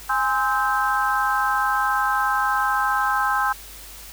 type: tone cluster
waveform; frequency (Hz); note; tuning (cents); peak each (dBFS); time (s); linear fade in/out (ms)
sine; 824 / 1041 / 1295 / 1564; G#5 / C6 / E6 / G6; -14 / -9 / -31 / -4; -24; 0.09-3.53; 10
effects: added 50 Hz sine -44 dBFS peak until 4.12 s + white hiss -41 dBFS RMS until 4.12 s